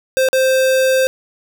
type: tone with dropouts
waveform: square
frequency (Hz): 523.3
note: C5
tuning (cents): 0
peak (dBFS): -12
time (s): 0.17-1.07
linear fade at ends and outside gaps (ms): 0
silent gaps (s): 0.287-0.33
effects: none